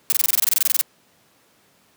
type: noise bursts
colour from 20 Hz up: blue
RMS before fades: -17 dBFS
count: 16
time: 0.1-0.812 s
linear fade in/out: 0 ms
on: 22 ms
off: 24 ms
effects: pink hiss -58 dBFS RMS until 1.96 s + high-pass 150 Hz 12 dB/octave

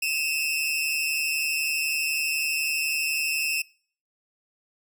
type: tone pair together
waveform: sawtooth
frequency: 2552 / 2704 Hz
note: D#7 / E7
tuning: +43 / +43 cents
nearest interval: minor second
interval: 100 cents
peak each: -24 dBFS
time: 0.02-3.62 s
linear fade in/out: 5 ms
effects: noise-tail reverb RT60 0.5 s tail -25 dB re dry

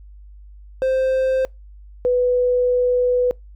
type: tone pair in turn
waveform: triangle / sine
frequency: 523.3 / 495.6 Hz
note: C5 / B4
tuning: 0 / +6 cents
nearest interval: minor second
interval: 94 cents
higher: first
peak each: -14 dBFS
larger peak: neither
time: 0.82-1.45 / 2.05-3.31 s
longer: second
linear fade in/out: 0 ms
effects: noise-tail reverb RT60 0.2 s tail -25 dB re dry + added 50 Hz sine -39 dBFS peak until 3.55 s

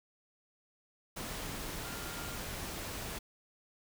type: tone in noise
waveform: sine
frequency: 1400 Hz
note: F6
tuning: 4 cents sharp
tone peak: -49 dBFS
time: 1.84-2.37 s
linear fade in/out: 10 ms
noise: pink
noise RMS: -41 dBFS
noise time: 1.16-3.19 s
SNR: -11 dB
effects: none

